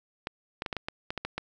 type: clicks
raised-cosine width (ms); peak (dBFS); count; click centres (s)
0.3; -16; 10; 0.271 / 0.621 / 0.662 / 0.728 / 0.767 / 0.885 / 1.105 / 1.177 / 1.25 / 1.38
effects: none